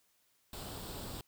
pink noise with comb filter, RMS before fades -44 dBFS, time 0.53-1.21 s, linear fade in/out 2 ms, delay 0.24 ms, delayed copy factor +0.55, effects white hiss -73 dBFS RMS until 1.27 s

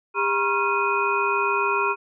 sine tone cluster, 402.1 / 954 / 1081 / 1379 / 2486 Hz, G4 / A#5 / C#6 / F6 / D#7, +44 / +40 / -44 / -22 / -2 cents, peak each -26 dBFS, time 0.14-1.96 s, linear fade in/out 50 ms, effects none

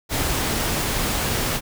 pink noise, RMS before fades -23 dBFS, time 0.09-1.61 s, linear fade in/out 50 ms, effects none

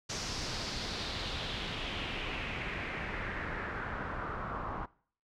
pink noise with low-pass filter sweep, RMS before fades -38 dBFS, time 0.09-4.86 s, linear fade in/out 10 ms, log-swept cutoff 5900 to 1100 Hz, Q 2.9, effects noise-tail reverb RT60 0.5 s tail -21 dB re dry

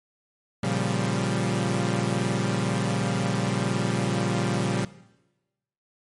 sawtooth chord, G half-diminished seventh, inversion first, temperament equal, 116.54 / 138.59 / 174.61 / 196 Hz, Bb2 / Db3 / F3 / G3, 0 / 0 / 0 / 0 cents, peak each -25 dBFS, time 0.63-4.85 s, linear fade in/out 5 ms, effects noise-tail reverb RT60 1.0 s tail -18 dB re dry + MP3 48 kbps

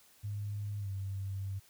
sine tone with pitch glide, 102.9 to 97.41 Hz, G#2 to G2, -16 to -10 cents, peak -35 dBFS, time 0.23-1.6 s, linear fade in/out 20 ms, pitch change -94 cents, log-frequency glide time 0.79-0.89 s, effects white hiss -63 dBFS RMS until 1.69 s

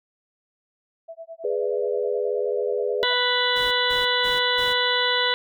sine tone with tremolo, 659.3 Hz, E5, in tune, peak -33 dBFS, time 1.08-3.14 s, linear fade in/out 10 ms, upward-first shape sine, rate 9.4 Hz, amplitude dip 100%
sine chord, G# diminished, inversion none, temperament equal, 415.3 / 493.9 / 587.3 Hz, G#4 / B4 / D5, 0 / 0 / 0 cents, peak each -25 / -25 / -30 dBFS, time 1.44-3.04 s, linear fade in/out 5 ms
harmonic tone, 493.9 Hz, B4, in tune, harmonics 1 / 2 / 3 / 4 / 6 / 7 / 8, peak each -27 / -27 / -27 / -27 / -27 / -27 / -27 dBFS, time 3.03-5.34 s, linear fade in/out 0 ms
pink noise bursts, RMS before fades -39 dBFS, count 4, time 3.55-4.74 s, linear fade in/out 20 ms, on 170 ms, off 170 ms
effects none

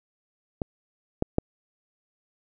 clicks, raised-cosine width 2 ms, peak -14 / -9 / -7 dBFS, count 3, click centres 0.618 / 1.224 / 1.384 s, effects none

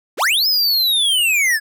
square linear two-way sweep, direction up then down, 196 to 5180 to 1657 Hz, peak -14 dBFS, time 0.17-1.6 s, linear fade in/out 50 ms, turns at 0.47 s, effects none

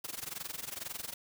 white noise with amplitude modulation, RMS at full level -38 dBFS, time 0.04-1.14 s, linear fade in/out 5 ms, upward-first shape sine, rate 22.1 Hz, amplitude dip 90%, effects none

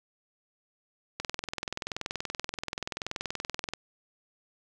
click train, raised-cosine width 0.2 ms, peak -15 dBFS, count 54, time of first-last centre 1.2-3.736 s, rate 20.9 Hz, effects none

